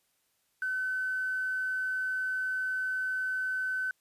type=tone with quantisation; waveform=sine; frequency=1518 Hz; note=F#6; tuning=44 cents sharp; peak=-29 dBFS; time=0.62-3.91 s; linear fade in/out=2 ms; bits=9; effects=white hiss -74 dBFS RMS until 4 s + resampled to 32000 Hz